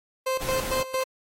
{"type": "tone with tremolo", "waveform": "30% pulse", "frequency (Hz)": 522, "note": "C5", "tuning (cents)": -4, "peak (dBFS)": -21, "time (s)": [0.26, 1.04], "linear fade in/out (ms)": 10, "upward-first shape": "square", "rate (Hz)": 4.4, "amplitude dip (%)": 75}
{"type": "noise", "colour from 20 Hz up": "pink", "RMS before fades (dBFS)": -33, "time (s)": [0.4, 0.83], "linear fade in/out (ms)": 20}
{"effects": ["AAC 48 kbps"]}